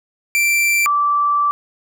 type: tone pair in turn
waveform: 45% pulse / sine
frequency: 2349 / 1164.4 Hz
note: D7 / D6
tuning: 0 / -15 cents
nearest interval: octave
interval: 1215 cents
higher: first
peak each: -13 dBFS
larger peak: neither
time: 0.35-0.86 / 0.86-1.51 s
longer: second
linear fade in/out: 0 ms
effects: none